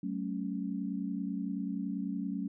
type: chord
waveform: sine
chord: F# minor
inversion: none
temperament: equal with one note detuned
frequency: 189.54 / 220 / 277.2 Hz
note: F#3 / A3 / C#4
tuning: +42 / 0 / 0 cents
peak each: -36 / -38 / -37 dBFS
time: 0.03-2.48 s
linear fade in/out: 5 ms
effects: none